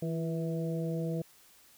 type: harmonic tone with a mistuned harmonic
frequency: 163.3 Hz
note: E3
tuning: 16 cents flat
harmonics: 1 / 2 / 3 / 4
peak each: -32 / -39 / -38 / -43 dBFS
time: 0.02-1.22 s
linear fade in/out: 5 ms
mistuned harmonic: 2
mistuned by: +46 cents
effects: white hiss -60 dBFS RMS until 1.77 s